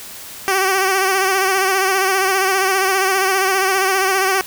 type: tone with vibrato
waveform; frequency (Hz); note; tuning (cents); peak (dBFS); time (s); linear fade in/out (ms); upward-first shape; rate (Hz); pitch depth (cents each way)
10% pulse; 382.7; G4; -42; -6; 0.48-4.41; 0; sine; 15; 49
effects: white hiss -34 dBFS RMS until 4.46 s